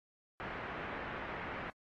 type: low-pass noise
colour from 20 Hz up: white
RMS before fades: -43 dBFS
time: 0.4-1.7 s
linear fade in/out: 0 ms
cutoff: 2000 Hz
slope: 24 dB/octave
effects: AAC 32 kbps